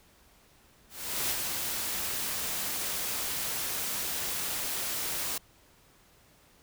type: noise with ADSR envelope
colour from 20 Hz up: white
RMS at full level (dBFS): -29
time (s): 0.89-5.38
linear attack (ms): 410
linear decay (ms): 42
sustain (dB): -4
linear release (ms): 4
effects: pink hiss -61 dBFS RMS until 6.62 s